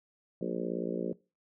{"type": "harmonic tone with a mistuned harmonic", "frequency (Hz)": 58.27, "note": "A#1", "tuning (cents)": 0, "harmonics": [3, 4, 5, 6, 7, 8, 9, 10], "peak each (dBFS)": [-37, -39, -41, -38, -39, -41, -41, -46], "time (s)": [0.41, 1.13], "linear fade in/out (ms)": 5, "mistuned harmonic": 3, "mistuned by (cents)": 63, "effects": ["noise-tail reverb RT60 0.3 s tail -22 dB re dry"]}